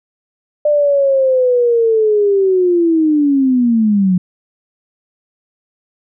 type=linear sweep; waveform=sine; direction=down; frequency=599 to 177.4 Hz; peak=-9 dBFS; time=0.65-4.18 s; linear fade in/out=5 ms; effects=none